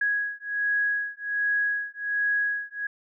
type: beating tone pair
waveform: sine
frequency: 1661.2 / 1662.5 Hz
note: G#6 / G#6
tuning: 0 / +1 cents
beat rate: 1.3 Hz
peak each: -27 dBFS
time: 0.01-2.87 s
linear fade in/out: 5 ms
effects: none